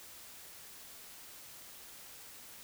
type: silence
effects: white hiss -52 dBFS RMS until 2.63 s